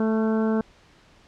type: harmonic tone with a mistuned harmonic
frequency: 220 Hz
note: A3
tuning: in tune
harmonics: 1 / 2 / 3 / 4 / 5 / 6 / 7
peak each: -21 / -26 / -33 / -36 / -39 / -39 / -40 dBFS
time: 0-0.61 s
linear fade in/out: 2 ms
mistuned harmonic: 6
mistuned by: +36 cents
effects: pink hiss -55 dBFS RMS until 1.27 s + low-pass 5000 Hz 12 dB/octave